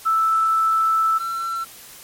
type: tone pair in turn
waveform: sine / triangle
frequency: 1318.5 / 1347.8 Hz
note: E6 / E6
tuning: 0 / +38 cents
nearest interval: unison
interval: 38 cents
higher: second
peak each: -15 / -21 dBFS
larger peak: first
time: 0.05-1.19 / 1.19-1.65 s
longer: first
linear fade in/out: 20 ms
effects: white hiss -42 dBFS RMS until 2.03 s + MP3 64 kbps